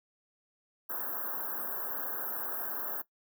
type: band-stop noise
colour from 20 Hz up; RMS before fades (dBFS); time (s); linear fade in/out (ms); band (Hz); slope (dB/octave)
white; -36; 0.89-3.02; 10; 1700 to 12000; 96
effects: noise-tail reverb RT60 0.1 s tail -17 dB re dry + high-pass 300 Hz 12 dB/octave